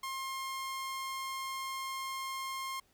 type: tone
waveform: sawtooth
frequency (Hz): 1065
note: C6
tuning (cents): +30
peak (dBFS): -33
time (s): 0.03-2.8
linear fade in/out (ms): 5
effects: pink hiss -70 dBFS RMS until 2.93 s